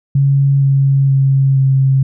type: tone with pitch steps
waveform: sine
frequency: 138.59 / 137.16 / 135.74 / 134.33 Hz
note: C#3 / C#3 / C#3 / C3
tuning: 0 / -18 / -36 / +46 cents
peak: -8 dBFS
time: 0.15-2.03 s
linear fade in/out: 5 ms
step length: 470 ms
effects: none